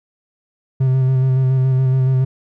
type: tone with vibrato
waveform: triangle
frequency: 130.81 Hz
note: C3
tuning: in tune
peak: -10 dBFS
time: 0.8-2.25 s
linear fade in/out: 10 ms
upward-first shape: square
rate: 7.1 Hz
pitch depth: 19 cents each way
effects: none